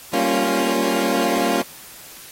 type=chord; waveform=20% pulse; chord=G half-diminished seventh; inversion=none; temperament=equal; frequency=196 / 233.1 / 277.2 / 349.2 Hz; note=G3 / Bb3 / Db4 / F4; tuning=0 / 0 / 0 / 0 cents; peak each=-21 / -19 / -18 / -18 dBFS; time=0.13-1.62 s; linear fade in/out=5 ms; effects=white hiss -41 dBFS RMS until 2.31 s + AAC 48 kbps